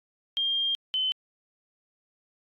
sine tone pair in turn, 3205 / 3050 Hz, G7 / G7, +38 / -48 cents, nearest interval minor second, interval 86 cents, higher first, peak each -24 dBFS, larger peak neither, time 0.37-0.75 / 0.94-1.12 s, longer first, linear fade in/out 0 ms, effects AAC 48 kbps

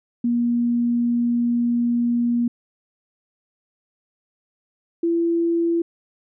sine tone pair in turn, 238.3 / 337 Hz, A#3 / E4, +38 / +38 cents, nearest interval tritone, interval 600 cents, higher second, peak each -17 dBFS, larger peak neither, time 0.24-2.48 / 5.03-5.82 s, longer first, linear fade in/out 5 ms, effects none

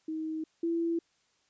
sine tone pair in turn, 316 / 334.8 Hz, D#4 / E4, +27 / +27 cents, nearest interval minor second, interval 100 cents, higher second, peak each -32 / -27 dBFS, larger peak second, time 0.08-0.44 / 0.63-0.99 s, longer neither, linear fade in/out 5 ms, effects white hiss -71 dBFS RMS until 1.49 s + resampled to 16000 Hz

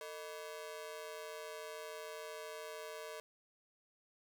sawtooth ring-modulated tone, 534 Hz, C5, 35 cents sharp, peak -38 dBFS, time 0.01-3.2 s, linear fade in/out 0 ms, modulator 83.4 Hz, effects none

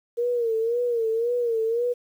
sine tone with vibrato, 466 Hz, A#4, 1 cent flat, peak -21 dBFS, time 0.17-1.94 s, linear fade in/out 20 ms, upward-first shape sine, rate 1.9 Hz, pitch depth 83 cents each way, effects 9-bit

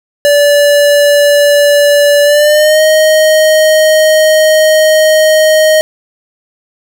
square tone with pitch glide, 579 to 624.2 Hz, D5 to D#5, -25 to +5 cents, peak -5 dBFS, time 0.25-5.81 s, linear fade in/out 0 ms, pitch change +130 cents, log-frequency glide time 2.23-2.82 s, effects none

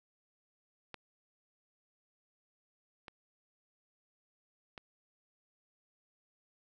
clicks, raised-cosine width 0.3 ms, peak -27 / -30 / -29 dBFS, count 3, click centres 0.943 / 3.082 / 4.778 s, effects none

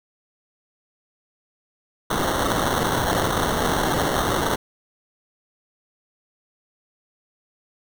white noise with sample-and-hold, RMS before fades -22 dBFS, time 2.1-4.56 s, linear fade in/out 10 ms, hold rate 2450 Hz, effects none

